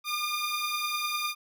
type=beating tone pair; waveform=15% pulse; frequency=1200 / 1209.9 Hz; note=D6 / D#6; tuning=+37 / -49 cents; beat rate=9.9 Hz; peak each=-28 / -24 dBFS; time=0.04-1.35 s; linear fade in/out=50 ms; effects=none